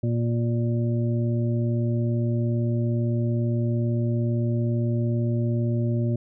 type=harmonic tone; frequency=117.7 Hz; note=A#2; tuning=17 cents sharp; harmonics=1 / 2 / 3 / 5; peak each=-22 / -28 / -32 / -36 dBFS; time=0.03-6.16 s; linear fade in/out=5 ms; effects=none